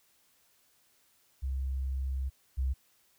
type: tone pair in turn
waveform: sine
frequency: 66.3 / 65.54 Hz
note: C2 / C2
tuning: +23 / +4 cents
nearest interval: unison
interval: 19 cents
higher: first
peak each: -30 / -27 dBFS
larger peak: second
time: 1.42-2.3 / 2.57-2.74 s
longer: first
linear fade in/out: 20 ms
effects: white hiss -68 dBFS RMS until 3.18 s